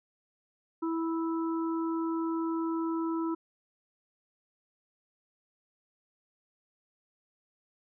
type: harmonic tone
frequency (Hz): 328.2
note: E4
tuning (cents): -8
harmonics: 1 / 3 / 4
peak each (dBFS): -29 / -39 / -41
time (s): 0.82-3.35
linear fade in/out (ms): 10
effects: none